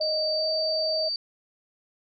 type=tone with pitch glide; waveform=sine; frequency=622.3 to 631 Hz; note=D#5 to D#5; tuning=0 to +24 cents; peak=-26 dBFS; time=0-1.09 s; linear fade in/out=10 ms; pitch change=+24 cents; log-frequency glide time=0.34-0.47 s
type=tone; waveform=sine; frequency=4620 Hz; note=D8; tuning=29 cents flat; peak=-26 dBFS; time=0.01-1.16 s; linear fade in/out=2 ms
effects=none